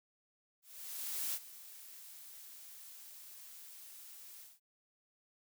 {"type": "noise with ADSR envelope", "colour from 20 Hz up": "blue", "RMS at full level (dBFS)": -37, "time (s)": [0.62, 4.6], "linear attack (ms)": 720, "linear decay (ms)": 50, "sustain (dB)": -16, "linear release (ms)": 190, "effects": []}